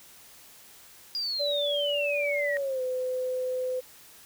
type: exponential sweep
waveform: sine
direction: down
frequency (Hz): 4890 to 1864.7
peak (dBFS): -28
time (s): 1.15-2.57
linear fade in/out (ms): 0
type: tone with pitch glide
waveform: sine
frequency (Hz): 578 to 509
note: D5 to C5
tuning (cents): -28 to -48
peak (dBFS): -27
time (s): 1.39-3.81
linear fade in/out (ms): 20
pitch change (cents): -220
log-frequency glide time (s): 2.53-2.82
effects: white hiss -52 dBFS RMS until 4.25 s